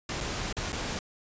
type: noise with dropouts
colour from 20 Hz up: pink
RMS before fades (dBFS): -33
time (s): 0.09-0.99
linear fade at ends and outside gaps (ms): 2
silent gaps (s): 0.205-0.209 / 0.527-0.567 / 0.722-0.728
effects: resampled to 16000 Hz

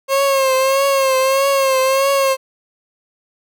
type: tone with vibrato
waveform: 30% pulse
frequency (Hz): 538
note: C5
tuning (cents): +48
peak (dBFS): -10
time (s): 0.08-2.37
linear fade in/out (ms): 50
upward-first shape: triangle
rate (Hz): 1.6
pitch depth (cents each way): 59
effects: none

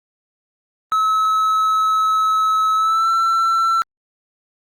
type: tone with pitch glide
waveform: triangle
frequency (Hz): 1292 to 1342.2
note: E6 to E6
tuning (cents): -35 to +31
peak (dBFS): -12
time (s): 0.92-3.82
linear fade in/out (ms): 0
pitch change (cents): +66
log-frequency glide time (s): 2.75-3.1
effects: Opus 32 kbps

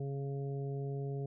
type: harmonic tone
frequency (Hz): 138.59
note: C#3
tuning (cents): 0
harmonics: 1 / 2 / 3 / 4 / 5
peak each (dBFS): -36 / -50 / -42 / -56 / -52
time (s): 0-1.26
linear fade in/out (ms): 5
effects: none

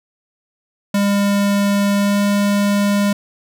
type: tone with pitch glide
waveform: square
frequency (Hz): 201.4 to 202.7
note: G3 to G#3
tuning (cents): +47 to -42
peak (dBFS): -14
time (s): 0.94-3.13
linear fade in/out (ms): 5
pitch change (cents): +11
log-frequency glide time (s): 1.96-2.2
effects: none

